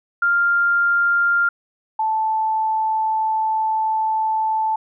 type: tone pair in turn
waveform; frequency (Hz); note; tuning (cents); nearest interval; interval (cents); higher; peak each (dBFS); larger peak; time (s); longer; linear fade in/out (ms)
sine; 1396.9 / 876.9; F6 / A5; 0 / -6; minor sixth; 806; first; -14 / -17; first; 0.22-1.49 / 1.99-4.76; second; 5
effects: none